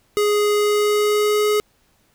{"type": "tone with pitch glide", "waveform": "square", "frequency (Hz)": [415.9, 420.5], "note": ["G#4", "G#4"], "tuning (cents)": [2, 22], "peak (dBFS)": -16, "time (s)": [0.17, 1.6], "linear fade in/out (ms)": 0, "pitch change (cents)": 20, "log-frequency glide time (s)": [0.55, 1.47], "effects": ["pink hiss -61 dBFS RMS until 2.14 s"]}